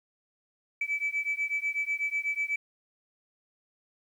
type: beating tone pair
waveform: sine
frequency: 2300 / 2308.1 Hz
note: D7 / D7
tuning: -37 / -31 cents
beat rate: 8.1 Hz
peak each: -30 dBFS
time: 0.81-2.56 s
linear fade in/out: 5 ms
effects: tanh soft clip ceiling -22 dBFS + 10-bit